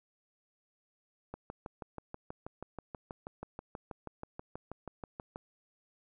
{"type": "click train", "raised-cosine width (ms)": 1, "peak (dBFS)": -27, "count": 26, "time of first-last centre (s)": [1.34, 5.359], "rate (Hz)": 6.22, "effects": []}